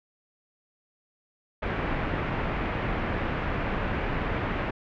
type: low-pass noise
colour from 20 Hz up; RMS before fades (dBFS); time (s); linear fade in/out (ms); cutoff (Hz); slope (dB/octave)
pink; -29; 1.62-4.71; 10; 2400; 24
effects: none